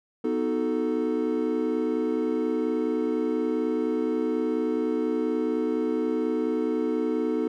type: chord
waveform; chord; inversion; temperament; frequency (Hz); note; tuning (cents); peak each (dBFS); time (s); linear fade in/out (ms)
triangle; B dominant seventh; none; equal; 246.9 / 311.1 / 370 / 440; B3 / D#4 / F#4 / A4; 0 / 0 / 0 / 0; -27 / -26 / -31 / -26; 0.24-7.48; 5
effects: none